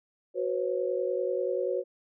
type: chord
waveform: sine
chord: F# suspended fourth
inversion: none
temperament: equal with one note detuned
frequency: 370 / 493.9 / 544.2 Hz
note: F#4 / B4 / C#5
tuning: 0 / 0 / -32 cents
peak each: -31 dBFS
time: 0.34-1.84 s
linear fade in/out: 50 ms
effects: none

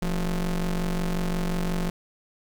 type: ring-modulated tone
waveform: 45% pulse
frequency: 98 Hz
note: G2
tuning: in tune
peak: -21 dBFS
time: 0.02-1.9 s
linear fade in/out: 5 ms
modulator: 75.2 Hz
effects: 9-bit

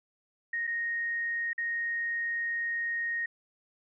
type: tone with dropouts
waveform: sine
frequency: 1864 Hz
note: A#6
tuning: 1 cent flat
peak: -29 dBFS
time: 0.53-3.26 s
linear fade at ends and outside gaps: 5 ms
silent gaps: 0.67-0.674 / 1.532-1.579 s
effects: none

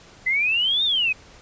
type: exponential two-way sweep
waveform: sine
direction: up then down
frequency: 2000 to 3729 to 2465 Hz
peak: -18 dBFS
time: 0.26-1.13 s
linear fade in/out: 10 ms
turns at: 0.84 s
effects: pink hiss -48 dBFS RMS until 1.41 s + resampled to 16000 Hz

